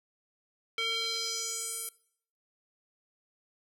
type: tone with band-pass filter sweep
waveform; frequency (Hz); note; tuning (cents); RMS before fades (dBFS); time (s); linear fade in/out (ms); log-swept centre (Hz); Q
square; 454.2; A#4; -45; -34; 0.78-1.89; 2; 2800 to 11000; 3
effects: noise-tail reverb RT60 0.6 s tail -20 dB re dry